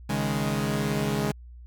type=chord; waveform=sawtooth; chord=C# suspended second; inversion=none; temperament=equal with one note detuned; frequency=138.59 / 156.74 / 207.7 Hz; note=C#3 / D#3 / G#3; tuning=0 / +13 / 0 cents; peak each=-25 / -27 / -24 dBFS; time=0.09-1.32 s; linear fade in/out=10 ms; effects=added 60 Hz sine -42 dBFS peak until 1.66 s